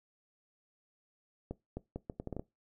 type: accelerating click train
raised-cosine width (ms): 2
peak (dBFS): -25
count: 9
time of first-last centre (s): 1.51-2.395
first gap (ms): 260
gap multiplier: 0.73
effects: noise-tail reverb RT60 0.2 s tail -20 dB re dry